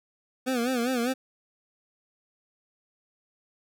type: tone with vibrato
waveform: 25% pulse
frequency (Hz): 246.9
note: B3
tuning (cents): 0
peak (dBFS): -21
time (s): 0.46-1.14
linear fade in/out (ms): 20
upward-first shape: sine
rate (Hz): 5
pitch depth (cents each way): 110
effects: none